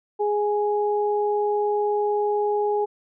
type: tone pair together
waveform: sine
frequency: 415.5 / 831.6 Hz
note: G#4 / G#5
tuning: +1 / +2 cents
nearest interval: octave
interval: 1201 cents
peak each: -21 / -25 dBFS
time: 0.19-2.86 s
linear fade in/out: 20 ms
effects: none